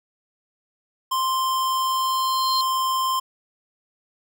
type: tone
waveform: square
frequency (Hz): 1046.5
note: C6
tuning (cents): 0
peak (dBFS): -21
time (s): 1.11-3.2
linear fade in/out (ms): 10
type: tone with exponential growth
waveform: sine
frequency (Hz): 4182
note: C8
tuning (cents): -2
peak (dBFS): -20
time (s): 1.59-2.61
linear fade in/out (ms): 1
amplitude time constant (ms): 220
effects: none